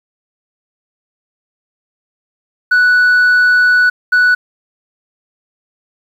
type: tone bursts at uneven times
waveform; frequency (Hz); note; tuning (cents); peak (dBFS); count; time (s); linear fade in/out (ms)
sine; 1480; F#6; 0; -4; 2; 2.71-3.9 / 4.12-4.35; 10
effects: tanh soft clip ceiling -6 dBFS + 7-bit